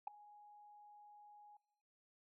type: tone with ADSR envelope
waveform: sine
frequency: 830.6 Hz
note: G#5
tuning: in tune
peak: -34 dBFS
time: 0.07-1.57 s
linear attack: 5 ms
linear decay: 6 ms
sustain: -24 dB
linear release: 4 ms
effects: noise-tail reverb RT60 0.9 s tail -22 dB re dry + tanh soft clip ceiling -34 dBFS